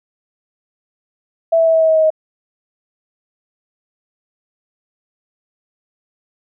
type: tone with pitch steps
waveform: sine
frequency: 660 / 655.4 / 650.9 / 646.4 / 642 / 637.5 / 633.1 / 628.7 Hz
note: E5 / E5 / E5 / E5 / E5 / D#5 / D#5 / D#5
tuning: +2 / -10 / -22 / -34 / -46 / +42 / +30 / +18 cents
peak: -9 dBFS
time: 1.52-2.104 s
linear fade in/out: 10 ms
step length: 73 ms
effects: none